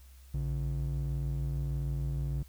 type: ring-modulated tone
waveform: triangle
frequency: 99.3 Hz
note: G2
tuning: 23 cents sharp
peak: -25 dBFS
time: 0.34-2.43 s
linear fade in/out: 5 ms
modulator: 40.8 Hz
effects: added 65 Hz sine -51 dBFS peak until 2.48 s + white hiss -63 dBFS RMS until 2.48 s